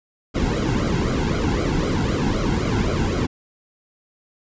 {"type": "noise with flanger", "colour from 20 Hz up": "brown", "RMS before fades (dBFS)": -21, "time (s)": [0.34, 3.27], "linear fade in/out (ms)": 20, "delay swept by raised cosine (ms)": [1.1, 1.71], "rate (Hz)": 3.9, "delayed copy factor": -0.85, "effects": ["resampled to 16000 Hz"]}